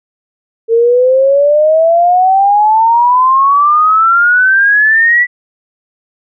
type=exponential sweep; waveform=sine; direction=up; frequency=450.6 to 1975.5 Hz; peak=-5 dBFS; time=0.68-5.27 s; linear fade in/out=50 ms; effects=none